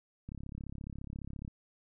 click train, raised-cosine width 5 ms, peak -30 dBFS, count 42, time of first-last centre 0.29-1.478 s, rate 34.5 Hz, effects none

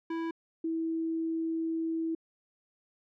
square / sine tone pair in turn, 329.4 / 326 Hz, E4 / E4, -1 / -19 cents, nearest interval unison, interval 18 cents, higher first, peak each -32 / -29 dBFS, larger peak second, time 0.1-0.31 / 0.64-2.15 s, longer second, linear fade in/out 5 ms, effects low-pass 2000 Hz 12 dB/octave

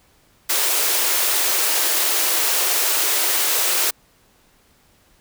white high-pass noise, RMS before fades -19 dBFS, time 0.49-3.91 s, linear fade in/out 10 ms, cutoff 310 Hz, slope 96 dB/octave, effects pink hiss -57 dBFS RMS until 5.2 s

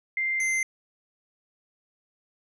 sine / square tone pair in turn, 2093 / 2079 Hz, C7 / C7, 0 / -12 cents, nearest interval unison, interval 12 cents, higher first, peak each -24 dBFS, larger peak neither, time 0.17-0.4 / 0.4-0.63 s, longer neither, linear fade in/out 2 ms, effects resampled to 24000 Hz

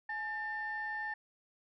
sine tone pair together, 846.7 / 1794 Hz, G#5 / A6, +33 / +33 cents, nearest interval octave + minor second, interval 1300 cents, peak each -40 / -36 dBFS, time 0.09-1.14 s, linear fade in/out 5 ms, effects tanh soft clip ceiling -30 dBFS

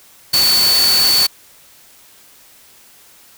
sine tone in noise, 4474 Hz, C#8, 15 cents sharp, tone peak -11 dBFS, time 0.33-1.27 s, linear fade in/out 10 ms, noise white, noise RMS -18 dBFS, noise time 0.33-1.27 s, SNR +4 dB, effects white hiss -46 dBFS RMS until 3.37 s

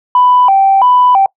sine tone with vibrato, 880 Hz, A5, in tune, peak -4 dBFS, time 0.15-1.26 s, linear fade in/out 2 ms, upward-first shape square, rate 1.5 Hz, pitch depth 210 cents each way, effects noise-tail reverb RT60 0.1 s tail -24 dB re dry + tanh soft clip ceiling 0 dBFS

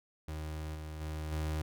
35% pulse tone with level steps, 77.5 Hz, D#2, 6 cents flat, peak -36 / -39 / -35 / -31 dBFS, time 0.28-1.62 s, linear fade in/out 5 ms, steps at 0.74 / 1 / 1.31 s, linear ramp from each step 20 ms, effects none

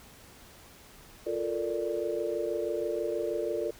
sine chord, Bb major seventh, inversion second, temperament equal, 349.2 / 440 / 466.2 / 587.3 Hz, F4 / A4 / Bb4 / D5, 0 / 0 / 0 / 0 cents, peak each -34 / -34 / -35 / -34 dBFS, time 1.26-3.71 s, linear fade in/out 10 ms, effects pink hiss -53 dBFS RMS until 3.79 s

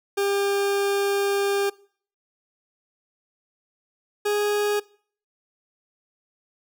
40% pulse tone pair in turn, 399.9 / 414.1 Hz, G4 / G#4, +35 / -5 cents, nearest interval minor second, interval 60 cents, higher second, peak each -20 dBFS, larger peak neither, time 0.17-1.7 / 4.25-4.8 s, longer first, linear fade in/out 10 ms, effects noise-tail reverb RT60 0.5 s tail -22 dB re dry

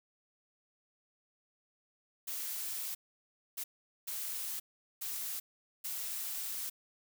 blue noise bursts at uneven times, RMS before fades -39 dBFS, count 5, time 2.27-2.95 / 3.57-3.64 / 4.07-4.6 / 5.01-5.4 / 5.84-6.7 s, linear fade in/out 10 ms, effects none

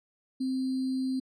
sine tone with sample-and-hold, 261 Hz, C4, 4 cents flat, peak -27 dBFS, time 0.4-1.2 s, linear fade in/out 10 ms, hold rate 4410 Hz, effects low-pass 7000 Hz 12 dB/octave

